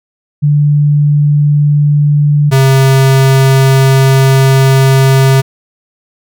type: tone pair in turn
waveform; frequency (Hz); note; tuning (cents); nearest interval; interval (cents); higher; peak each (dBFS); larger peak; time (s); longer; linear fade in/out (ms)
sine / square; 146.83 / 134.05; D3 / C3; 0 / +42; major second; 158; first; -5; neither; 0.42-2.51 / 2.51-5.42; second; 20
effects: none